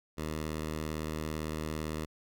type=tone; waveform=10% pulse; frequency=77.78 Hz; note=D#2; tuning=in tune; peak=-26 dBFS; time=0.17-2.06 s; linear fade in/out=20 ms; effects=none